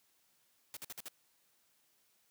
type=noise bursts; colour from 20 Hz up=white; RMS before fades=-45 dBFS; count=5; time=0.74-1.083 s; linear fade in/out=0 ms; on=27 ms; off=52 ms; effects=white hiss -73 dBFS RMS until 2.3 s + high-pass 80 Hz 12 dB/octave